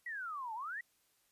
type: exponential two-way sweep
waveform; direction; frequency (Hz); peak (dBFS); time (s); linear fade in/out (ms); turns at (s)
sine; down then up; 1976 to 851 to 1976; -39; 0.06-0.81; 5; 0.54
effects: white hiss -74 dBFS RMS until 1.31 s + resampled to 32000 Hz